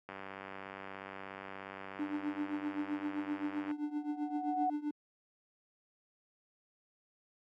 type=click train; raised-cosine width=0.5 ms; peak=-29 dBFS; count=352; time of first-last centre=0.09-3.712 s; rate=96.9 Hz
type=tone with tremolo; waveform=triangle; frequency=296.5 Hz; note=D4; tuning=17 cents sharp; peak=-29 dBFS; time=1.99-4.91 s; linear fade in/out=5 ms; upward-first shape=triangle; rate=7.7 Hz; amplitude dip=90%
type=tone with exponential growth; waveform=sine; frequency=740 Hz; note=F#5; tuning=in tune; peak=-28 dBFS; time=3.55-4.7 s; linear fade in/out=5 ms; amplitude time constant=250 ms
effects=high-pass 150 Hz 12 dB/octave